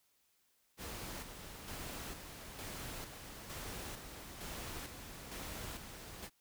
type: noise with tremolo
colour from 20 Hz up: pink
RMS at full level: -45 dBFS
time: 0.77-6.3 s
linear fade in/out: 50 ms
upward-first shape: square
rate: 1.1 Hz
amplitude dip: 45%
effects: white hiss -75 dBFS RMS until 6.4 s